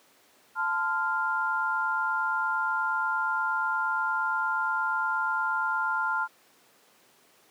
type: chord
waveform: sine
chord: F major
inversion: first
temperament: equal with one note detuned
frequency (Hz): 880 / 1028.5 / 1396.9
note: A5 / C6 / F6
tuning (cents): 0 / -30 / 0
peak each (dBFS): -31 / -32 / -27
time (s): 0.55-6.28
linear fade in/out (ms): 50
effects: pink hiss -60 dBFS RMS until 7.5 s + high-pass 300 Hz 12 dB/octave